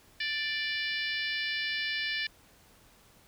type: harmonic tone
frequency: 587.3 Hz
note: D5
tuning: in tune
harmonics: 3 / 4 / 5 / 6 / 7 / 8 / 9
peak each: -34 / -36 / -38 / -40 / -41 / -42 / -43 dBFS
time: 0.2-2.27 s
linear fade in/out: 5 ms
effects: pink hiss -60 dBFS RMS until 3.27 s